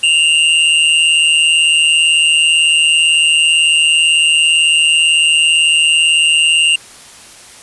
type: tone with amplitude modulation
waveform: square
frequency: 2794 Hz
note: F7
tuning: in tune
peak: -6 dBFS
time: 0.03-6.76 s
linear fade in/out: 5 ms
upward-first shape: sine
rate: 158 Hz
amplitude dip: 65%
effects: white hiss -37 dBFS RMS until 7.62 s + resampled to 24000 Hz